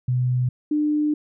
sine tone pair in turn, 125.5 / 299.8 Hz, B2 / D4, +28 / +36 cents, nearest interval octave + minor third, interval 1508 cents, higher second, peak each -18 dBFS, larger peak neither, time 0.08-0.49 / 0.71-1.14 s, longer second, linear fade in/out 5 ms, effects none

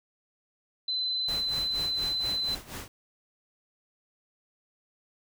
sine tone, 4039 Hz, B7, 38 cents sharp, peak -27 dBFS, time 0.88-2.55 s, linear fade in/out 5 ms
pink noise with tremolo, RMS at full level -38 dBFS, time 1.28-2.88 s, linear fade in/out 2 ms, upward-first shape sine, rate 4.2 Hz, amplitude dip 80%
effects none

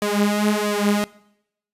sawtooth tone with flanger, 207.7 Hz, G#3, in tune, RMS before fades -20 dBFS, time 0.02-1.04 s, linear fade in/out 0 ms, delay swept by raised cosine 1.7 to 6.4 ms, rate 1.5 Hz, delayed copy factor +0.95, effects noise-tail reverb RT60 0.8 s tail -22 dB re dry + resampled to 32000 Hz

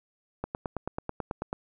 click train, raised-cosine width 1 ms, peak -17 dBFS, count 11, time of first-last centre 0.44-1.529 s, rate 9.18 Hz, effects none

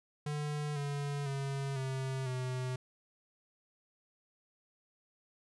square tone with pitch steps, 148.4 / 142.93 / 137.66 / 132.59 / 127.71 Hz, D3 / D3 / C#3 / C3 / C3, +18 / -47 / -12 / +23 / -42 cents, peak -35 dBFS, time 0.26-2.76 s, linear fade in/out 5 ms, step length 500 ms, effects resampled to 24000 Hz

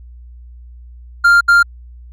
triangle tone bursts at uneven times, 1396.9 Hz, F6, in tune, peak -4 dBFS, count 2, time 1.24-1.41 / 1.48-1.63 s, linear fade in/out 10 ms, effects added 60 Hz sine -34 dBFS peak until 2.12 s

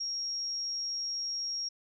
sine tone, 5588 Hz, F8, in tune, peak -32 dBFS, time 0-1.69 s, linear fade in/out 10 ms, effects none

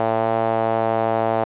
sawtooth tone with band-pass filter, 112.6 Hz, A2, 40 cents sharp, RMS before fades -20 dBFS, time 0-1.44 s, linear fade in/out 0 ms, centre 700 Hz, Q 2.9, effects resampled to 8000 Hz + 8-bit

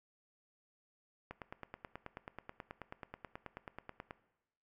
click train, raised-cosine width 0.5 ms, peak -29 dBFS, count 27, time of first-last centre 1.31-4.109 s, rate 9.29 Hz, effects noise-tail reverb RT60 0.9 s tail -17 dB re dry

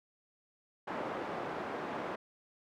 pink band-pass noise, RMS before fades -39 dBFS, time 0.87-2.16 s, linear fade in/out 10 ms, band 310 to 1300 Hz, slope 12 dB/octave, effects none

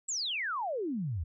sine exponential sweep, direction down, 7902 to 73.42 Hz, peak -31 dBFS, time 0.08-1.24 s, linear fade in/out 10 ms, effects none

